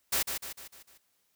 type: noise with echo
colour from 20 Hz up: white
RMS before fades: -28 dBFS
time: 0.12-0.23 s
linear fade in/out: 10 ms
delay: 150 ms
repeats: 5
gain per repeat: -6 dB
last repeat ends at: 0.98 s
effects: white hiss -73 dBFS RMS until 1.35 s